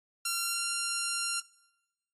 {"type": "tone with pitch glide", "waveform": "5% pulse", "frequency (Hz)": [1374, 1384.4], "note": ["F6", "F6"], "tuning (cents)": [-29, -16], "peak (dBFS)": -18, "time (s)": [0.25, 1.4], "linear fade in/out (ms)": 5, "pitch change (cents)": 13, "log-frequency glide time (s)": [0.39, 0.69], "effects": ["noise-tail reverb RT60 1.0 s tail -23 dB re dry", "AAC 32 kbps"]}